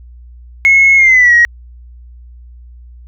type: tone with pitch glide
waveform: sine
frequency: 2178 to 1896.1 Hz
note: C#7 to A#6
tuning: -31 to +29 cents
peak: -3 dBFS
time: 0.65-1.45 s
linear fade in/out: 0 ms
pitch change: -240 cents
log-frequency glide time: 0.96-1.34 s
effects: tanh soft clip ceiling 0 dBFS + added 60 Hz sine -33 dBFS peak until 3.07 s